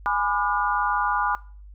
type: chord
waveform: sine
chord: G# diminished seventh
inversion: none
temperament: just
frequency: 830.6 / 996.7 / 1196.1 / 1435.3 Hz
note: G#5 / B5 / D6 / F6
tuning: 0 / +16 / +31 / +47 cents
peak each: -26 dBFS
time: 0.06-1.35 s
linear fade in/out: 0 ms
effects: noise-tail reverb RT60 0.4 s tail -21 dB re dry + added 50 Hz sine -41 dBFS peak until 1.74 s